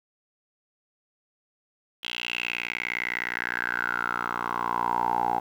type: tone with band-pass filter sweep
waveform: 10% pulse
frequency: 59.7 Hz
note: A#1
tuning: 42 cents sharp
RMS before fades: -29 dBFS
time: 2.03-5.4 s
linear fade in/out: 10 ms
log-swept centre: 3100 to 790 Hz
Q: 7.1
effects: 9-bit